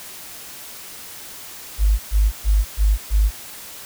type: tone bursts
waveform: sine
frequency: 51.4 Hz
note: G#1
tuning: 17 cents flat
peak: -12 dBFS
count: 5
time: 1.78-3.31 s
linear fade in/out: 50 ms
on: 210 ms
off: 120 ms
effects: white hiss -37 dBFS RMS until 3.85 s